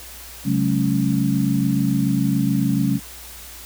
sine tone cluster, 136.5 / 186.2 / 213.2 / 277.6 Hz, C#3 / F#3 / G#3 / C#4, -26 / +11 / +46 / +3 cents, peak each -22 dBFS, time 0.44-3 s, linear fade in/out 50 ms, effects added 60 Hz sine -43 dBFS peak until 3.65 s + white hiss -39 dBFS RMS until 3.65 s

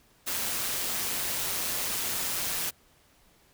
white noise with amplitude modulation, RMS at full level -29 dBFS, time 0.26-2.71 s, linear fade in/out 20 ms, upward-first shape sine, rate 181 Hz, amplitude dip 40%, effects pink hiss -62 dBFS RMS until 3.53 s

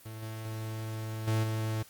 45% pulse tone with level steps, 110 Hz, A2, in tune, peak -39 / -35 / -26 / -30 dBFS, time 0.05-1.83 s, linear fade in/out 10 ms, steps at 0.22 / 1.27 / 1.43 s, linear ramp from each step 10 ms, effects white hiss -56 dBFS RMS until 1.89 s + Opus 24 kbps

